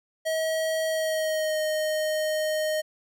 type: tone with pitch glide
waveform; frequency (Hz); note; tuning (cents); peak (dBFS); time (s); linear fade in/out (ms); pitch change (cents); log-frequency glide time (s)
square; 639 to 619.7; D#5 to D#5; +46 to -7; -25; 0.25-2.82; 20; -53; 0.88-1.6
effects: none